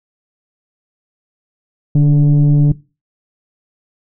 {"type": "tone with frequency modulation", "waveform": "sine", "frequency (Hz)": 146.83, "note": "D3", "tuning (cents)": 0, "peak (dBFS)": -5, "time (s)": [1.95, 2.72], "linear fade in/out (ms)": 5, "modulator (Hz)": 142, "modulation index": 0.54, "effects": ["noise-tail reverb RT60 0.3 s tail -21 dB re dry", "tanh soft clip ceiling -5 dBFS"]}